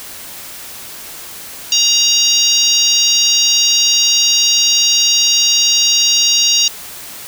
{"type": "harmonic tone", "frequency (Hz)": 940, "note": "A#5", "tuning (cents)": 14, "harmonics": [3, 4, 5, 6, 7], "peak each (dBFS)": [-16, -16, -16, -16, -16], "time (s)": [1.72, 6.68], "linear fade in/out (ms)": 2, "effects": ["white hiss -31 dBFS RMS until 7.27 s"]}